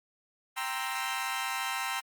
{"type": "chord", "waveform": "20% pulse", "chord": "C dominant seventh", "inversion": "second", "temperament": "equal", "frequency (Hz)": [784, 932.3, 1046.5, 1318.5], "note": ["G5", "Bb5", "C6", "E6"], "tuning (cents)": [0, 0, 0, 0], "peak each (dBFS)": -32, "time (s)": [0.56, 2.01], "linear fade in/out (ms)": 20, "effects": ["Opus 32 kbps"]}